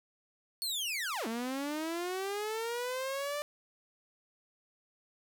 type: linear two-way sweep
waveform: sawtooth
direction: down then up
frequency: 4435 to 220 to 594 Hz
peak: -30 dBFS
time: 0.62-3.42 s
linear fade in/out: 0 ms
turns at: 1.27 s
effects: none